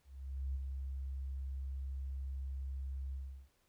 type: tone with ADSR envelope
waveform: sine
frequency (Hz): 67.1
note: C2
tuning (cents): +44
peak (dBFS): -34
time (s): 0.04-3.49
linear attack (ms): 510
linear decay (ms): 27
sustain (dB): -4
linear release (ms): 360
effects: pink hiss -75 dBFS RMS until 3.68 s